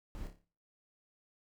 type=noise with echo; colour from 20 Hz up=brown; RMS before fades=-43 dBFS; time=0.15-0.27 s; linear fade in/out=0 ms; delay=29 ms; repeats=6; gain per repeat=-6 dB; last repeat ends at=0.444 s; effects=noise-tail reverb RT60 0.4 s tail -17 dB re dry